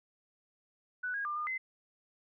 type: tone with pitch steps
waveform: sine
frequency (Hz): 1488 / 1636 / 1195 / 1214 / 2054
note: F#6 / G#6 / D6 / D#6 / C7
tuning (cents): +9 / -26 / +30 / -43 / -33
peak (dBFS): -33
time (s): 1.03-1.58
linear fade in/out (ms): 10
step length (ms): 110
effects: none